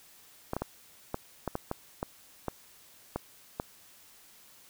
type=clicks; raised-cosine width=1 ms; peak=-17 dBFS; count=11; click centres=0.534 / 0.566 / 0.62 / 1.144 / 1.477 / 1.554 / 1.714 / 2.029 / 2.483 / 3.16 / 3.599 s; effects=white hiss -57 dBFS RMS until 4.69 s